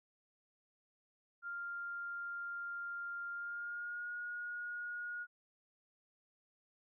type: tone with pitch glide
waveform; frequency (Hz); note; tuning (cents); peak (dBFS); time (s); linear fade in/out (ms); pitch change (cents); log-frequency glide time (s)
sine; 1396.9 to 1440.3; F6 to F#6; 0 to -47; -40; 1.42-5.27; 50; +53; 3.32-4.11
effects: none